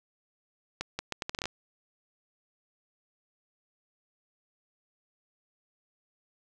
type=accelerating click train; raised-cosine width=0.2 ms; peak=-15 dBFS; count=10; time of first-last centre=0.81-1.456 s; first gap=180 ms; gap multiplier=0.74; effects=none